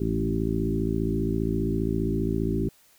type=harmonic tone with a mistuned harmonic; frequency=55 Hz; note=A1; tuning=in tune; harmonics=1 / 2 / 3 / 4 / 5 / 6 / 7; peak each=-31 / -31 / -31 / -31 / -31 / -31 / -31 dBFS; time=0-2.69 s; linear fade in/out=5 ms; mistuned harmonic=3; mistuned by=+22 cents; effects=white hiss -59 dBFS RMS until 2.98 s